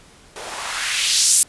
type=noise with band-pass filter sweep; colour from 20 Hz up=blue; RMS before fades=-19 dBFS; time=0.36-1.43 s; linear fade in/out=0 ms; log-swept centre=420 to 9400 Hz; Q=1.6; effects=pink hiss -48 dBFS RMS until 1.48 s + resampled to 24000 Hz